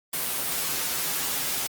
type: noise with comb filter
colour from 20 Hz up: white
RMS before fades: -28 dBFS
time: 0.13-1.67 s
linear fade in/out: 5 ms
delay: 9.3 ms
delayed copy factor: -0.6
effects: high-pass 80 Hz 12 dB/octave + Opus 32 kbps